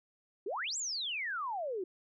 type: exponential two-way sweep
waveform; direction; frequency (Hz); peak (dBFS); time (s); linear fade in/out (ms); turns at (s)
sine; up then down; 349.2 to 7860 to 349.2; -34; 0.46-1.84; 5; 0.77
effects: none